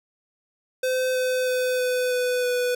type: tone with pitch steps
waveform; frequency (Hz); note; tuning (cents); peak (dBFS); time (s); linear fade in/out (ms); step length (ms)
square; 513 / 509.2 / 505.4 / 501.6 / 497.8 / 494.1; C5 / C5 / B4 / B4 / B4 / B4; -34 / -47 / +40 / +27 / +14 / +1; -22; 0.83-2.75; 5; 320
effects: none